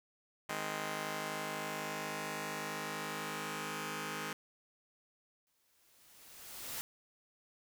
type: chord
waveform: 5% pulse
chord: Ab major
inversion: second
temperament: just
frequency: 155.74 / 207.7 / 259.6 Hz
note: Eb3 / Ab3 / C4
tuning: +2 / 0 / -13 cents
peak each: -31 / -30 / -33 dBFS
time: 0.49-4.33 s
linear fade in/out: 2 ms
type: noise with exponential growth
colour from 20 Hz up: white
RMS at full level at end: -40 dBFS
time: 5.47-6.81 s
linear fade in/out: 0 ms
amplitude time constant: 290 ms
effects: none